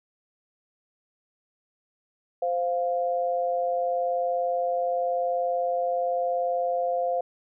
sine tone pair together, 519.9 / 699 Hz, C5 / F5, -11 / +1 cents, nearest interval perfect fourth, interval 512 cents, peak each -26 dBFS, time 2.42-7.21 s, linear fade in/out 5 ms, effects none

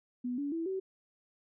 sine tone with pitch steps, 246.9 / 285.3 / 329.6 / 380.8 Hz, B3 / C#4 / E4 / F#4, 0 / +50 / 0 / +50 cents, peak -32 dBFS, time 0.24-0.8 s, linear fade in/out 10 ms, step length 140 ms, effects none

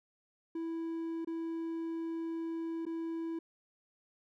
triangle tone with dropouts, 329.3 Hz, E4, 2 cents flat, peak -33 dBFS, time 0.55-3.39 s, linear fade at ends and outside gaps 5 ms, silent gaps 1.248-1.272 / 2.854-2.864 s, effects none

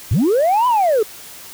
sine linear two-way sweep, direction up then down, 77.78 to 1018 to 403.6 Hz, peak -10 dBFS, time 0.11-1.03 s, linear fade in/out 5 ms, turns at 0.67 s, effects tanh soft clip ceiling -10 dBFS + white hiss -37 dBFS RMS until 1.53 s

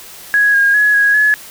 sine tone with pitch steps, 1665 / 1626 / 1687 / 1656 / 1702 Hz, G#6 / G#6 / G#6 / G#6 / G#6, +4 / -37 / +27 / -5 / +42 cents, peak -8 dBFS, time 0.34-1.34 s, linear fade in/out 0 ms, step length 200 ms, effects white hiss -35 dBFS RMS until 1.5 s

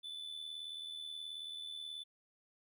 triangle tone with amplitude modulation, 3499 Hz, A7, 10 cents flat, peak -39 dBFS, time 0.03-2.04 s, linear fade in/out 20 ms, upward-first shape sine, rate 78.6 Hz, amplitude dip 55%, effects none

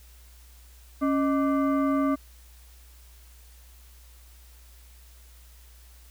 sine tone with frequency modulation, 276.1 Hz, C#4, 7 cents flat, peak -21 dBFS, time 1.01-2.16 s, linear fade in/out 20 ms, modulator 896 Hz, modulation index 0.75, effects added 60 Hz sine -49 dBFS peak until 6.1 s + white hiss -57 dBFS RMS until 6.1 s

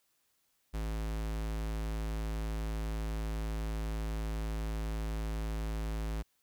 square tone, 54 Hz, A1, 32 cents flat, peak -34 dBFS, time 0.73-6.23 s, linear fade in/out 20 ms, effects white hiss -75 dBFS RMS until 6.42 s

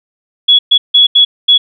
sine tone bursts at uneven times, 3372 Hz, G#7, 26 cents sharp, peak -3 dBFS, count 5, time 0.48-0.59 / 0.71-0.78 / 0.94-1.07 / 1.15-1.25 / 1.48-1.58 s, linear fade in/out 10 ms, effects none

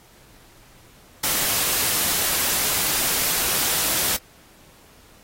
white noise, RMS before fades -22 dBFS, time 1.23-4.17 s, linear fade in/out 10 ms, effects pink hiss -52 dBFS RMS until 5.23 s + AAC 48 kbps

